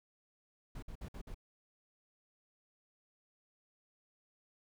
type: noise bursts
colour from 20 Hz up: brown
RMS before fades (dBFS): -45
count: 5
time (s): 0.75-1.345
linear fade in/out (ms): 5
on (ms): 75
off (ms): 55
effects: none